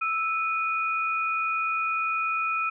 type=tone pair together; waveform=sine; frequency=1318.5 / 2470 Hz; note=E6 / D#7; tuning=0 / -13 cents; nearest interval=major seventh; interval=1087 cents; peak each=-26 / -28 dBFS; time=0.01-2.7 s; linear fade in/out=10 ms; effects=none